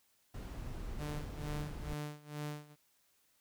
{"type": "noise", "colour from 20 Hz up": "brown", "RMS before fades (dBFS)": -43, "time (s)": [0.34, 1.94], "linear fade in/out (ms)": 5}
{"type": "tone with tremolo", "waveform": "sawtooth", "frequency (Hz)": 148.7, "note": "D3", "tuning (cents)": 22, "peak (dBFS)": -34, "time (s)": [0.97, 2.76], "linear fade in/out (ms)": 50, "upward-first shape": "sine", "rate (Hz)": 2.2, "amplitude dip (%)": 90}
{"effects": ["white hiss -73 dBFS RMS until 3.4 s"]}